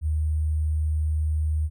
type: tone with sample-and-hold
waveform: sine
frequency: 77.1 Hz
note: D#2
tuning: 15 cents flat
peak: -21 dBFS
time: 0.01-1.7 s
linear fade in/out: 50 ms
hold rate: 8820 Hz
effects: none